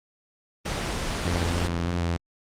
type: noise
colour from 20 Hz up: pink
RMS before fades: -28 dBFS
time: 0.65-1.68 s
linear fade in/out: 10 ms
type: tone with vibrato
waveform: sawtooth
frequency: 86.1 Hz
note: F2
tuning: 24 cents flat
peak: -20 dBFS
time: 1.25-2.17 s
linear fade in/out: 10 ms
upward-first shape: square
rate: 3.3 Hz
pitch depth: 22 cents each way
effects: low-pass 7000 Hz 12 dB/octave + Opus 24 kbps